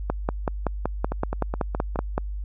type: two click trains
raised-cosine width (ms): 1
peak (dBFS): -9 / -13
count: 12 / 5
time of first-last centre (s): 0.1-2.179 / 1.12-1.959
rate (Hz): 5.29 / 4.77
effects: added 50 Hz sine -28 dBFS peak until 2.44 s